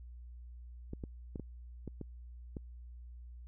clicks, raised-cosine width 3 ms, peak -28 dBFS, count 7, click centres 0.934 / 1.038 / 1.358 / 1.397 / 1.877 / 2.013 / 2.568 s, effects added 60 Hz sine -47 dBFS peak until 3.47 s

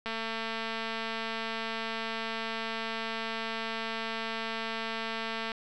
click train, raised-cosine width 0.3 ms, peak -19 dBFS, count 1229, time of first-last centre 0.06-5.518 s, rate 225 Hz, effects none

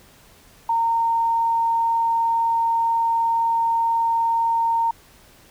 sine tone, 919 Hz, A#5, 25 cents flat, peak -17 dBFS, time 0.69-4.91 s, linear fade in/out 5 ms, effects pink hiss -51 dBFS RMS until 5.5 s

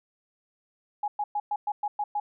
sine tone bursts, 830.6 Hz, G#5, in tune, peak -25 dBFS, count 8, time 1.03-2.2 s, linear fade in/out 5 ms, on 50 ms, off 110 ms, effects none

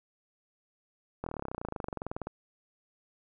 slowing click train, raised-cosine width 1 ms, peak -21 dBFS, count 29, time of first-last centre 1.24-2.27 s, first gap 24 ms, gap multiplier 1.03, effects none

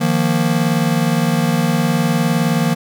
square chord, Eb suspended second, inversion none, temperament just, 155.56 / 175.01 / 233.3 Hz, Eb3 / F3 / Bb3, 0 / +4 / +2 cents, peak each -19 dBFS, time 0-2.75 s, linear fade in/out 20 ms, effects none

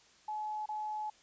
sine tone with dropouts, 853 Hz, G#5, 46 cents sharp, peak -35 dBFS, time 0.28-1.1 s, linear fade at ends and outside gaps 5 ms, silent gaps 0.659-0.688 s, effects white hiss -63 dBFS RMS until 1.22 s + resampled to 16000 Hz

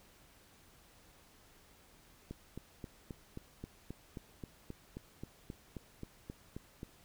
click train, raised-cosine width 3 ms, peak -30 dBFS, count 18, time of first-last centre 2.31-6.831 s, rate 3.76 Hz, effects pink hiss -63 dBFS RMS until 7.04 s

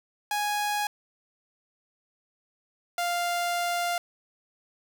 sawtooth tone pair in turn, 830 / 697.9 Hz, G#5 / F5, -1 / -1 cents, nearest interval minor third, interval 300 cents, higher first, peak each -22 dBFS, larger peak neither, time 0.31-0.87 / 2.98-3.98 s, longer second, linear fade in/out 2 ms, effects none

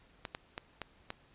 clicks, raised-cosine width 0.3 ms, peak -22 dBFS, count 5, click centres 0.252 / 0.349 / 0.579 / 0.817 / 1.104 s, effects pink hiss -64 dBFS RMS until 1.34 s + resampled to 8000 Hz

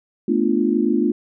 sine chord, B half-diminished seventh, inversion third, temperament equal with one note detuned, 220 / 246.9 / 297.9 / 349.2 Hz, A3 / B3 / D4 / F4, 0 / 0 / +25 / 0 cents, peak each -21 dBFS, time 0.28-1.12 s, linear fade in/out 5 ms, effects none

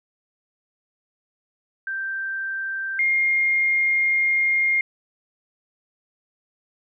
sine tone pair in turn, 1568 / 2126 Hz, G6 / C7, 0 / +27 cents, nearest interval perfect fourth, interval 527 cents, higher second, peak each -25 / -17 dBFS, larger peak second, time 1.87-2.99 / 2.99-4.81 s, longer second, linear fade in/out 2 ms, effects none

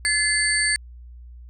sine tone cluster, 1721 / 2067 / 4532 / 8650 Hz, A6 / C7 / C#8 / C#9, -39 / -22 / +37 / -43 cents, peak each -24 dBFS, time 0.05-0.76 s, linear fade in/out 0 ms, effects added 60 Hz sine -39 dBFS peak until 1.49 s

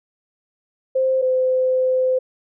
sine tone pair in turn, 523.3 / 514.3 Hz, C5 / C5, 0 / -30 cents, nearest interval unison, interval 30 cents, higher first, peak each -15 dBFS, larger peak neither, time 0.95-1.22 / 1.22-2.19 s, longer second, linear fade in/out 10 ms, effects none

